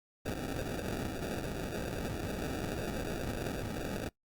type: noise with sample-and-hold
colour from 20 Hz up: white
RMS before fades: -37 dBFS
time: 0.25-4.09 s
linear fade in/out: 10 ms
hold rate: 1050 Hz
effects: noise-tail reverb RT60 0.1 s tail -20 dB re dry + Opus 48 kbps